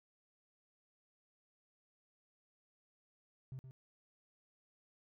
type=tone with echo; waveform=triangle; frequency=130.81 Hz; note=C3; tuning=in tune; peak=-40 dBFS; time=3.52-3.59 s; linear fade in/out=0 ms; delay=120 ms; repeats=1; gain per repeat=-8 dB; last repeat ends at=3.71 s; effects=tanh soft clip ceiling -40 dBFS